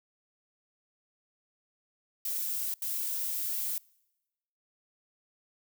violet noise bursts at uneven times, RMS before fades -33 dBFS, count 2, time 2.25-2.74 / 2.82-3.78 s, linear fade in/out 2 ms, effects noise-tail reverb RT60 1.0 s tail -26 dB re dry

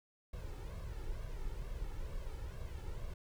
brown noise with flanger, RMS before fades -42 dBFS, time 0.33-3.14 s, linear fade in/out 5 ms, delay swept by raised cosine 1.8 to 2.31 ms, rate 2.2 Hz, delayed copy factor +0.7, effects none

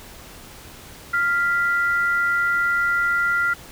sine tone pair together, 1396.9 / 1975.5 Hz, F6 / B6, 0 / 0 cents, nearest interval tritone, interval 600 cents, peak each -18 / -26 dBFS, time 1.13-3.54 s, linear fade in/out 10 ms, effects pink hiss -42 dBFS RMS until 3.71 s

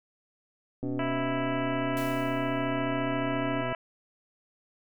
click train, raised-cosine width 2 ms, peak -24 dBFS, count 363, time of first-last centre 0.83-3.726 s, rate 125 Hz
sine tone, 284.4 Hz, C#4, 45 cents sharp, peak -31 dBFS, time 0.83-3.62 s, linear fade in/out 5 ms
harmonic tone, 329.6 Hz, E4, in tune, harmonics 2 / 3 / 4 / 5 / 6 / 7 / 8 / 9, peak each -33 / -37 / -39 / -41 / -43 / -44 / -45 / -46 dBFS, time 0.99-3.75 s, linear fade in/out 2 ms
white noise with exponential decay, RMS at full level -42 dBFS, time 1.97-2.8 s, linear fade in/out 0 ms, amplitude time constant 180 ms
effects none

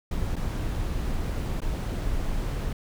brown noise with dropouts, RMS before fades -28 dBFS, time 0.11-2.73 s, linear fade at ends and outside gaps 5 ms, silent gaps 0.358-0.363 / 1.605-1.617 s, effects none

